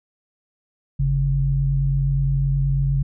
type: tone pair together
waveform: sine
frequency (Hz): 48.83 / 138.1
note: G1 / C#3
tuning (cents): -6 / -6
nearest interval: octave + tritone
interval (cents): 1800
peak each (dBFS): -22 / -18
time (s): 0.99-3.03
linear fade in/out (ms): 10
effects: none